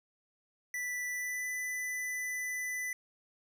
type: tone with pitch glide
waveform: square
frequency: 1975.5 to 1996.1 Hz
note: B6 to B6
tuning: 0 to +18 cents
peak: -35 dBFS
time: 0.74-2.93 s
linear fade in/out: 2 ms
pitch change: +18 cents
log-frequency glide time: 1.1-1.48 s
effects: none